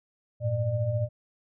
sine tone cluster, 100.3 / 114.6 / 599 Hz, G2 / A#2 / D5, +40 / -29 / +34 cents, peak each -33 / -26 / -31 dBFS, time 0.4-1.09 s, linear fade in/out 50 ms, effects none

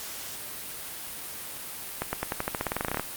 accelerating click train, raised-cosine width 0.5 ms, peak -12 dBFS, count 18, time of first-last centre 2.02-2.996 s, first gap 110 ms, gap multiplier 0.91, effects white hiss -38 dBFS RMS until 3.16 s + Opus 48 kbps

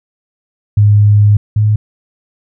sine tone pair in turn, 103.83 / 106.32 Hz, G#2 / G#2, 0 / +41 cents, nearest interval unison, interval 41 cents, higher second, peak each -4 / -7 dBFS, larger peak first, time 0.77-1.37 / 1.56-1.76 s, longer first, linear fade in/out 5 ms, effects none

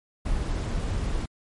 brown noise, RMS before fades -27 dBFS, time 0.25-1.26 s, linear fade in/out 10 ms, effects MP3 48 kbps

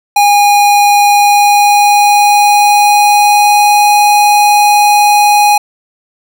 square tone with pitch glide, 819 to 828 Hz, G#5 to G#5, -24 to -5 cents, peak -5 dBFS, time 0.16-5.58 s, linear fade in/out 5 ms, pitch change +19 cents, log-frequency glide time 1.09-3.89 s, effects none

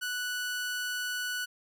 sawtooth tone, 1480 Hz, F#6, in tune, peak -28 dBFS, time 0.01-1.46 s, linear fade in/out 20 ms, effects none

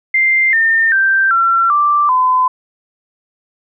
sine tone with pitch steps, 2093 / 1811.6 / 1568 / 1357.1 / 1174.7 / 1016.7 Hz, C7 / A#6 / G6 / E6 / D6 / B5, 0 / -50 / 0 / +50 / 0 / +50 cents, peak -9 dBFS, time 0.14-2.48 s, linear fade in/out 5 ms, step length 390 ms, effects none

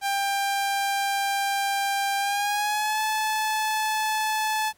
sawtooth tone with pitch glide, 794 to 865.9 Hz, G5 to A5, +22 to -28 cents, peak -19 dBFS, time 0.01-4.73 s, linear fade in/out 50 ms, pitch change +150 cents, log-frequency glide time 2.18-3.01 s, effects pink hiss -61 dBFS RMS until 4.77 s + MP3 64 kbps

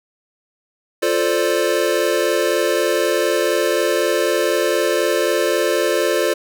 square chord, D minor seventh, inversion first, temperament equal, 349.2 / 440 / 523.3 / 587.3 Hz, F4 / A4 / C5 / D5, 0 / 0 / 0 / 0 cents, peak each -22 dBFS, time 1.02-6.34 s, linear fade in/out 10 ms, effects none

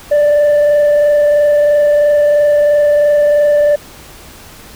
sine tone with frequency modulation, 588 Hz, D5, 2 cents sharp, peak -4 dBFS, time 0.11-3.76 s, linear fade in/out 10 ms, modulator 23 Hz, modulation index 0.29, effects tanh soft clip ceiling -6 dBFS + pink hiss -36 dBFS RMS until 4.75 s

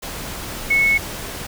sine tone in noise, 2200 Hz, C#7, 14 cents flat, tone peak -13 dBFS, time 0.7-0.98 s, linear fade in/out 10 ms, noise pink, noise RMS -30 dBFS, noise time 0.02-1.47 s, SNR +14 dB, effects none

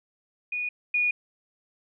sine tone pair in turn, 2461 / 2451 Hz, D#7 / D#7, -20 / -27 cents, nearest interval unison, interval 7 cents, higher first, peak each -27 / -21 dBFS, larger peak second, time 0.52-0.69 / 0.94-1.11 s, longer neither, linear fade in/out 5 ms, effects none

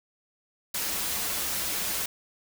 white noise with comb filter, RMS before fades -30 dBFS, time 0.74-2.06 s, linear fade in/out 5 ms, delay 7.7 ms, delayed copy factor -0.55, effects none

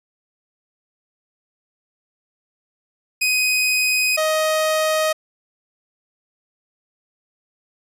sawtooth tone pair in turn, 2506 / 626.5 Hz, D#7 / D#5, +12 / +12 cents, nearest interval 2 octaves, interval 2400 cents, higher first, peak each -13 dBFS, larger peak neither, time 3.21-4.17 / 4.17-5.13 s, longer neither, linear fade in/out 10 ms, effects resampled to 32000 Hz

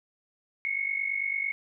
sine tone pair together, 2168 / 2217 Hz, C#7 / C#7, -39 / 0 cents, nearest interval unison, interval 39 cents, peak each -30 / -30 dBFS, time 0.65-1.52 s, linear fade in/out 0 ms, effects none

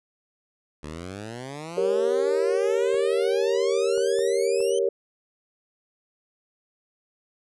10% pulse exponential sweep, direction up, 72.6 to 3136 Hz, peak -26 dBFS, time 0.83-4.79 s, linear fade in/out 5 ms
sine chord, G diminished, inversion none, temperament equal, 392 / 466.2 / 554.4 Hz, G4 / Bb4 / Db5, 0 / 0 / 0 cents, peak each -24 / -24 / -26 dBFS, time 1.77-4.89 s, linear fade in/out 5 ms
clicks, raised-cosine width 1 ms, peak -29 dBFS, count 4, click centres 2.944 / 3.978 / 4.189 / 4.605 s
effects resampled to 24000 Hz

